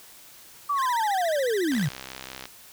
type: linear sweep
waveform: sine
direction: down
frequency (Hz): 1174.7 to 123.47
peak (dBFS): -22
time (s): 0.69-1.89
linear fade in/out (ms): 10
type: tone with vibrato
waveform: sawtooth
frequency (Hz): 1760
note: A6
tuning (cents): 0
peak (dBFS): -29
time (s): 0.75-1.89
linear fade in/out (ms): 50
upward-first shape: sine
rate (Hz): 14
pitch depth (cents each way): 230
type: click train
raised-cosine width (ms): 0.2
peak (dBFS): -19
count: 49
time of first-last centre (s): 1.72-2.455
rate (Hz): 65.3
effects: white hiss -49 dBFS RMS until 2.72 s